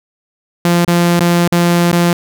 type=tone with dropouts; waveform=sawtooth; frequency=172.9 Hz; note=F3; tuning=17 cents flat; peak=-5 dBFS; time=0.65-2.13 s; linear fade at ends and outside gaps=2 ms; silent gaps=0.849-0.878 / 1.195-1.206 / 1.477-1.522 / 1.916-1.927 s; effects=none